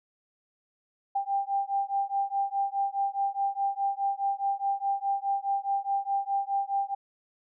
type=beating tone pair; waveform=sine; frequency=790 / 794.8 Hz; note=G5 / G5; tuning=+13 / +24 cents; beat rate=4.8 Hz; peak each=-29 dBFS; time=1.15-6.95 s; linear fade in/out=10 ms; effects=none